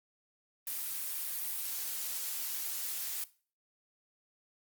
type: noise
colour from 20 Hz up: blue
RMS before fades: -37 dBFS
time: 0.67-3.24 s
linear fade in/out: 2 ms
effects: noise-tail reverb RT60 0.4 s tail -19 dB re dry + Opus 32 kbps